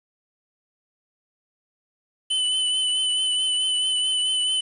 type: tone with vibrato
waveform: square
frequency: 3014 Hz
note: F#7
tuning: 31 cents sharp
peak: -21 dBFS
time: 2.3-4.61 s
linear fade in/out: 10 ms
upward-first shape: triangle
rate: 4.6 Hz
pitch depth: 30 cents each way
effects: resampled to 24000 Hz + 8-bit